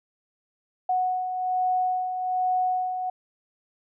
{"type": "beating tone pair", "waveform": "sine", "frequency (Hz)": [736, 737.2], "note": ["F#5", "F#5"], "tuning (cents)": [-9, -7], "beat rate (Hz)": 1.2, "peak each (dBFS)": [-32, -23], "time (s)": [0.89, 3.1], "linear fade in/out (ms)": 5, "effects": []}